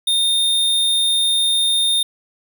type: tone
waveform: square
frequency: 3647 Hz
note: A#7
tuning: 39 cents flat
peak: -15 dBFS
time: 0.07-2.03 s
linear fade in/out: 5 ms
effects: none